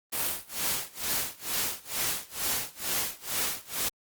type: noise with tremolo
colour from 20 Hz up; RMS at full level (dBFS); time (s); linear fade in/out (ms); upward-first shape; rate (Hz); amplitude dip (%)
white; -28; 0.12-3.89; 10; sine; 2.2; 95
effects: Opus 32 kbps